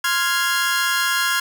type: chord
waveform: sawtooth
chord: F minor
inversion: second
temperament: equal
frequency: 1046.5 / 1396.9 / 1661.2 Hz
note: C6 / F6 / Ab6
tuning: 0 / 0 / 0 cents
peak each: -21 / -18 / -18 dBFS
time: 0.04-1.4 s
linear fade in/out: 5 ms
effects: none